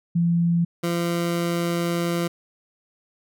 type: tone pair in turn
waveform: sine / 20% pulse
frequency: 170.3 / 171.25 Hz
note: F3 / F3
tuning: -43 / -34 cents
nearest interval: unison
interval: 9 cents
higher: second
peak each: -17 dBFS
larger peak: neither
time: 0.15-0.65 / 0.83-2.28 s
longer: second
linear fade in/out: 10 ms
effects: none